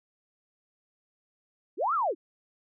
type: linear two-way sweep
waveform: sine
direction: up then down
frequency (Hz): 268.6 to 1396.9 to 268.6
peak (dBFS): -24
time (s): 1.77-2.15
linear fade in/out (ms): 50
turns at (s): 1.94
effects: none